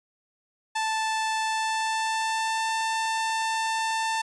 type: tone with pitch glide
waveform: sawtooth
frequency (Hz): 880 to 891.8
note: A5 to A5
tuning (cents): 0 to +23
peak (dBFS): -21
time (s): 0.75-4.22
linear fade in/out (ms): 10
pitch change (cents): +23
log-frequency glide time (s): 1.42-2.72
effects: resampled to 22050 Hz